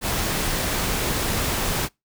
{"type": "noise", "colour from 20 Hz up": "pink", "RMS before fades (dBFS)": -24, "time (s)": [0.01, 1.89], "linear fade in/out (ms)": 50, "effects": ["noise-tail reverb RT60 0.2 s tail -25 dB re dry"]}